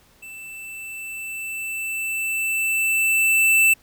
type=tone with level ramp; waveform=square; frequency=2655 Hz; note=E7; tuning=12 cents sharp; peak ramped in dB=-37 to -13 dBFS; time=0.22-3.74 s; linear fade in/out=10 ms; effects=pink hiss -56 dBFS RMS until 3.82 s